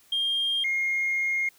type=tone pair in turn; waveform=sine; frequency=3211 / 2138 Hz; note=G7 / C7; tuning=+41 / +37 cents; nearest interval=perfect fifth; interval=704 cents; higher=first; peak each=-22 dBFS; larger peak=neither; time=0.12-0.64 / 0.64-1.49 s; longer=second; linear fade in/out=5 ms; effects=tanh soft clip ceiling -20 dBFS + white hiss -59 dBFS RMS until 1.58 s